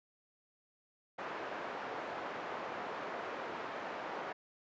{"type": "band-pass noise", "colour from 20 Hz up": "pink", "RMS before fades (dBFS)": -42, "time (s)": [1.18, 4.33], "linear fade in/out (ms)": 10, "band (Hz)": [470, 1500], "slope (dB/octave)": 12, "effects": ["resampled to 16000 Hz"]}